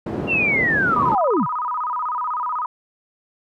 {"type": "band-pass noise", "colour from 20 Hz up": "white", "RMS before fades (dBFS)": -26, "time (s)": [0.06, 1.15], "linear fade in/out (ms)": 5, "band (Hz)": [110, 380], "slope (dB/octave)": 12}
{"type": "linear sweep", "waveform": "sine", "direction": "down", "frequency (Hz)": [2794, 103.2], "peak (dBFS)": -16, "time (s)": [0.27, 1.47], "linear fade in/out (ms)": 50}
{"type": "tone with vibrato", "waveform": "sine", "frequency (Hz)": 1108.7, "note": "C#6", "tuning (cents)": 0, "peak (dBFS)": -21, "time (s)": [0.93, 2.66], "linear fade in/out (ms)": 2, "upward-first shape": "square", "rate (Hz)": 16, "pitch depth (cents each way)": 210}
{"effects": []}